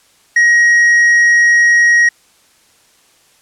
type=tone with tanh clipping; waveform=sine; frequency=1891 Hz; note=A#6; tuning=24 cents sharp; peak=-7 dBFS; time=0.36-2.09 s; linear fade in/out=5 ms; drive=4 dB; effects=white hiss -51 dBFS RMS until 3.41 s + low-pass 10000 Hz 12 dB/octave